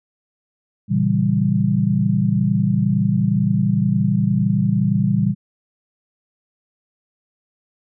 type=chord; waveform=sine; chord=A# diminished seventh; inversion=none; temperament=equal; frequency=116.54 / 138.59 / 164.81 / 196 Hz; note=A#2 / C#3 / E3 / G3; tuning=0 / 0 / 0 / 0 cents; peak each=-21 / -22 / -21 / -18 dBFS; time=0.88-5.35 s; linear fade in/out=50 ms; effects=none